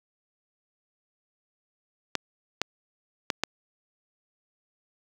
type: clicks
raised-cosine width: 0.2 ms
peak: -7 dBFS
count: 4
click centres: 2.153 / 2.616 / 3.302 / 3.436 s
effects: high-pass 150 Hz 12 dB/octave + 7-bit